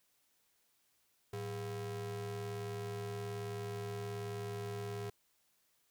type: ring-modulated tone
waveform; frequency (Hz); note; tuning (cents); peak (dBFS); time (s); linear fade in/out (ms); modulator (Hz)
square; 148.7; D3; +22; -37; 1.33-5.1; 5; 258
effects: white hiss -75 dBFS RMS until 5.9 s